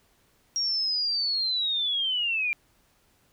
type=linear sweep; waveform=sine; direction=down; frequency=5630 to 2359 Hz; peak=-24 dBFS; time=0.56-2.53 s; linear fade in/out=0 ms; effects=pink hiss -65 dBFS RMS until 3.32 s